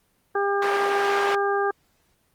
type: harmonic tone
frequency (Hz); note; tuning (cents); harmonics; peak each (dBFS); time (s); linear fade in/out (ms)
400.6; G4; +38; 1 / 2 / 3 / 4; -23 / -26 / -28 / -29; 0.35-1.71; 5
type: band-pass noise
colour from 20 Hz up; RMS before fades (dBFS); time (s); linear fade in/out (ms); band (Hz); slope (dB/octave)
white; -29; 0.62-1.35; 2; 440 to 1900; 12
effects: pink hiss -66 dBFS RMS until 2.34 s + Opus 24 kbps